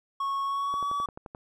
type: tone with pitch glide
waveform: triangle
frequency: 1102 to 1141.5 Hz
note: C#6 to D6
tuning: -11 to -50 cents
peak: -25 dBFS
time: 0.2-1.06 s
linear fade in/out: 5 ms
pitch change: +61 cents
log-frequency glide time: 0.44-0.92 s
type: click train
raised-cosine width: 1 ms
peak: -26 dBFS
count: 8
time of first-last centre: 0.74-1.349 s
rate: 11.5 Hz
effects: none